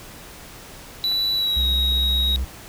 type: tone with pitch glide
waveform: triangle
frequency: 3951 to 3801 Hz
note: B7 to A#7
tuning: 0 to +33 cents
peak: -18 dBFS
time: 1.04-2.36 s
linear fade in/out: 0 ms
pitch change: -67 cents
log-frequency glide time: 1.35-1.66 s
type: clicks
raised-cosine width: 0.5 ms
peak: -24 dBFS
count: 2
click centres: 1.115 / 1.122 s
type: tone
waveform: triangle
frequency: 64.3 Hz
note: C2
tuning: 30 cents flat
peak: -19 dBFS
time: 1.56-2.45 s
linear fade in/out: 10 ms
effects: pink hiss -41 dBFS RMS until 2.68 s